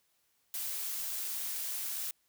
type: noise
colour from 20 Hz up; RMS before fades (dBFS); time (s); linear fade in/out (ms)
blue; -37; 0.54-2.11; 2
effects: white hiss -74 dBFS RMS until 2.28 s